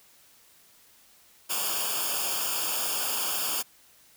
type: noise with comb filter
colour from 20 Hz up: white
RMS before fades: -29 dBFS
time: 1.49-3.63 s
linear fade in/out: 20 ms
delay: 0.5 ms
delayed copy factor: -0.85
effects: white hiss -58 dBFS RMS until 4.16 s

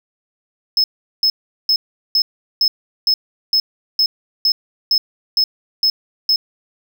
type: tone bursts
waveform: triangle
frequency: 5190 Hz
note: E8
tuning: 28 cents flat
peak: -10 dBFS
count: 13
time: 0.77-6.36 s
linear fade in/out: 2 ms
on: 70 ms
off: 390 ms
effects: none

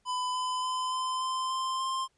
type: tone with pitch steps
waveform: square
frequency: 1003 / 1011.1 / 1019.4 / 1027.6 / 1036 / 1044.4 / 1052.9 Hz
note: B5 / B5 / C6 / C6 / C6 / C6 / C6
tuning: +26 / +40 / -45 / -32 / -17 / -3 / +11 cents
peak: -30 dBFS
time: 0.05-2.08 s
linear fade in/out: 50 ms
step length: 290 ms
effects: pink hiss -73 dBFS RMS until 2.17 s + resampled to 22050 Hz

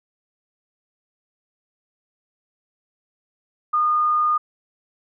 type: tone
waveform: sine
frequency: 1222 Hz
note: D#6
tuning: 32 cents flat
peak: -16 dBFS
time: 3.73-4.38 s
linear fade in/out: 10 ms
effects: none

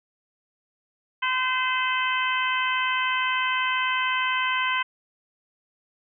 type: harmonic tone with a mistuned harmonic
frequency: 513 Hz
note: C5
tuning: 34 cents flat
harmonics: 2 / 3 / 4 / 5 / 6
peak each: -26 / -28 / -29 / -30 / -31 dBFS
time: 1.22-4.83 s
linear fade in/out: 10 ms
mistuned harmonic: 5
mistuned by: +17 cents
effects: none

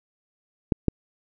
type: clicks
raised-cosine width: 3 ms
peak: -6 dBFS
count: 2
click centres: 0.722 / 0.883 s
effects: none

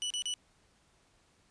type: tone bursts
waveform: sawtooth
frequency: 2960 Hz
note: F#7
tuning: in tune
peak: -29 dBFS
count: 3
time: 0.02-0.339 s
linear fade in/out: 0 ms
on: 83 ms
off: 35 ms
effects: pink hiss -68 dBFS RMS until 1.5 s + resampled to 22050 Hz

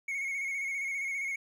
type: tone with vibrato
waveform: triangle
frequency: 2194 Hz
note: C#7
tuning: 18 cents flat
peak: -30 dBFS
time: 0.08-1.36 s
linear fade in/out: 5 ms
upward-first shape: square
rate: 15 Hz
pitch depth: 32 cents each way
effects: none

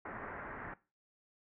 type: low-pass noise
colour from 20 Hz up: white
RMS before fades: -45 dBFS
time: 0.05-0.74 s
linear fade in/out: 5 ms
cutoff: 1900 Hz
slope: 48 dB/octave
effects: noise-tail reverb RT60 0.3 s tail -19 dB re dry

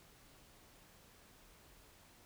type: silence
effects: pink hiss -63 dBFS RMS until 2.25 s

